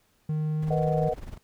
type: tone with pitch glide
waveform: triangle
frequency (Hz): 154.1 to 155.8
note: D#3 to D#3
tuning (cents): -16 to +3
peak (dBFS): -23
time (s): 0.29-1.09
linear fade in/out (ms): 5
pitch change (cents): +19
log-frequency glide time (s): 0.55-0.72
type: noise with tremolo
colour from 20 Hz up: brown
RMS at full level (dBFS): -36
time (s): 0.62-1.38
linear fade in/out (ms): 5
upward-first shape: triangle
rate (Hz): 20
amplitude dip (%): 85
type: chord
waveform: sine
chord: B major seventh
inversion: third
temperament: equal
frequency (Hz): 466.2 / 493.9 / 622.3 / 740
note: A#4 / B4 / D#5 / F#5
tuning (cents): 0 / 0 / 0 / 0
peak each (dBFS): -30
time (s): 0.7-1.14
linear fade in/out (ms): 10
effects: pink hiss -67 dBFS RMS until 1.43 s